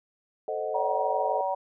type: chord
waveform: sine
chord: A diminished seventh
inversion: none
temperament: equal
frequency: 440 / 523.3 / 622.3 / 740 Hz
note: A4 / C5 / Eb5 / Gb5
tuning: 0 / 0 / 0 / 0 cents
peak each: -33 / -35 / -32 / -35 dBFS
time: 0.48-1.41 s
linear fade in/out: 2 ms
type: harmonic tone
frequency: 190 Hz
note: F#3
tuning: 46 cents sharp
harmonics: 3 / 4 / 5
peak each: -30 / -30 / -30 dBFS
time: 0.74-1.55 s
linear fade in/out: 10 ms
effects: none